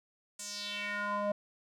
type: tone with band-pass filter sweep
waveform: square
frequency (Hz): 205.5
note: G#3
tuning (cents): -18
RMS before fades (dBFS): -36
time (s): 0.39-1.32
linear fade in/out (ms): 5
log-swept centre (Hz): 7900 to 630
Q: 3.2
effects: none